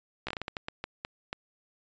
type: slowing click train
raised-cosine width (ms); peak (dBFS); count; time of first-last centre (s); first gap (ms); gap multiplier
0.3; -18; 12; 0.27-1.329; 15; 1.34
effects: resampled to 16000 Hz